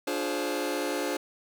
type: chord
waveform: sawtooth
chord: D half-diminished seventh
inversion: none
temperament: just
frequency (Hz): 293.7 / 352.4 / 422.9 / 528.6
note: D4 / F4 / Ab4 / C5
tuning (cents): 0 / +16 / +31 / +18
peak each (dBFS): -29 / -30 / -31 / -29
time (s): 0.07-1.17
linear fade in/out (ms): 5
effects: none